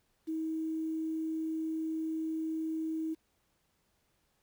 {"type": "tone with quantisation", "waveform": "sine", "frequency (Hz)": 319.3, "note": "D#4", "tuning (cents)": 45, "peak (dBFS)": -32, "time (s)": [0.27, 3.15], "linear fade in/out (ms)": 20, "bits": 10, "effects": ["pink hiss -75 dBFS RMS until 4.42 s"]}